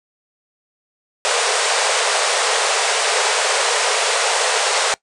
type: band-pass noise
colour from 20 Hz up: pink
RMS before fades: -18 dBFS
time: 1.25-4.94 s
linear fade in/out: 0 ms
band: 420 to 9500 Hz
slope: 96 dB/octave
effects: noise-tail reverb RT60 0.1 s tail -22 dB re dry